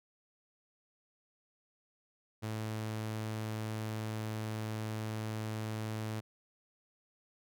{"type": "tone", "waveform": "sawtooth", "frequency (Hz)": 109.1, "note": "A2", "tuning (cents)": -14, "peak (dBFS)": -32, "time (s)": [2.42, 6.21], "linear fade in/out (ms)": 20, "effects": []}